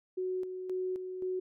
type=tone with tremolo; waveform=sine; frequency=370 Hz; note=F#4; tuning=in tune; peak=-31 dBFS; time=0.17-1.4 s; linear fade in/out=10 ms; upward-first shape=square; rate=1.9 Hz; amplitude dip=50%; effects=none